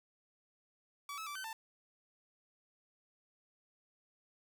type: tone with pitch steps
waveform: sawtooth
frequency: 1144 / 1298 / 1165 / 1530 / 890 Hz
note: D6 / E6 / D6 / G6 / A5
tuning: -46 / -27 / -14 / -42 / +20 cents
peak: -38 dBFS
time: 1.09-1.53 s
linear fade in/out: 2 ms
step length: 88 ms
effects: none